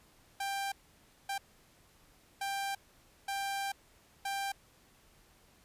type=tone bursts at uneven times; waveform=sawtooth; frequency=790 Hz; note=G5; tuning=13 cents sharp; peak=-30 dBFS; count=5; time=0.4-0.72 / 1.29-1.38 / 2.41-2.75 / 3.28-3.72 / 4.25-4.52 s; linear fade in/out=5 ms; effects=pink hiss -64 dBFS RMS until 5.64 s + resampled to 32000 Hz